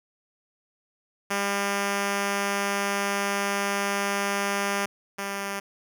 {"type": "tone pair in turn", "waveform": "5% pulse", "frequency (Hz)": [200, 198.62], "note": ["G3", "G3"], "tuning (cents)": [35, 23], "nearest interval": "unison", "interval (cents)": 12, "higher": "first", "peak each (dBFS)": [-13, -18], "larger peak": "first", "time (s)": [[1.3, 4.86], [5.18, 5.6]], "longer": "first", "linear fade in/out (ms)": 10, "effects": []}